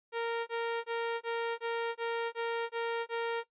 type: tone bursts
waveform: sawtooth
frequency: 463.7 Hz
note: A#4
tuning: 9 cents flat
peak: -27 dBFS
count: 9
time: 0.12-3.438 s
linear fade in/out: 50 ms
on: 350 ms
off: 21 ms
effects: noise-tail reverb RT60 0.1 s tail -18 dB re dry + resampled to 8000 Hz